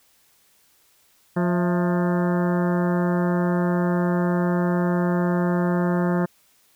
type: harmonic tone with a mistuned harmonic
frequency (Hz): 176.8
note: F3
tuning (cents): +22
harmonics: 1 / 2 / 3 / 4 / 5 / 6 / 7 / 8 / 9 / 10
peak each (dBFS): -20 / -26 / -30 / -32 / -34 / -36 / -37 / -38 / -39 / -40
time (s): 1.36-6.26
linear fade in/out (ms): 10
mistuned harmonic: 4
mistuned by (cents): -85
effects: white hiss -60 dBFS RMS until 6.75 s